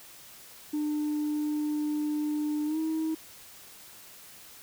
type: tone with pitch glide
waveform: sine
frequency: 299.9 to 317.7 Hz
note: D4 to D#4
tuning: +36 to +36 cents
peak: -25 dBFS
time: 0.73-3.15 s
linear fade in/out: 10 ms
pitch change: +100 cents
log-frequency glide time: 2.66-2.78 s
effects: tanh soft clip ceiling -25 dBFS + white hiss -50 dBFS RMS until 4.62 s